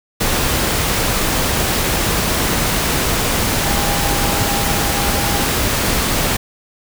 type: tone in noise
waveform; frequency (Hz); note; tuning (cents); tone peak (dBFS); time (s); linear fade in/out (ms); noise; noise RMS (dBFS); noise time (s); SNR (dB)
sine; 807; G#5; -50; -25; 3.62-5.45; 10; pink; -17; 0.2-6.37; -11
effects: none